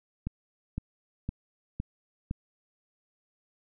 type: click train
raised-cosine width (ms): 5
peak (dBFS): -19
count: 5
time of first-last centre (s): 0.27-2.311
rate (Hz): 1.96
effects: none